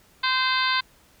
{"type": "harmonic tone", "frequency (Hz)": 517, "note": "C5", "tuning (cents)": -21, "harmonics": [2, 3, 4, 5, 6, 7, 8, 9], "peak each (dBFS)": [-25, -26, -29, -32, -34, -29, -30, -32], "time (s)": [0.23, 0.81], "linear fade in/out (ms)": 10, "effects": ["pink hiss -57 dBFS RMS until 1.2 s"]}